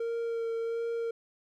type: tone with vibrato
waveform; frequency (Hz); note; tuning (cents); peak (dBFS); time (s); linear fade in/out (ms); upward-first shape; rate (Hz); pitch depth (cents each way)
triangle; 460.7; A#4; -20; -28; 0-1.11; 5; sine; 1.4; 14
effects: none